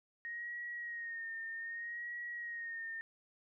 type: tone with vibrato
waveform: sine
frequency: 1864.7 Hz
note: A#6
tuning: in tune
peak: -40 dBFS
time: 0.25-3.01 s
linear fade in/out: 0 ms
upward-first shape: sine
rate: 0.64 Hz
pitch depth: 46 cents each way
effects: none